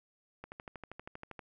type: click train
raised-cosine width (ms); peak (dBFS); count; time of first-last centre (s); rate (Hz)
0.5; -29; 13; 0.44-1.392; 12.6
effects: none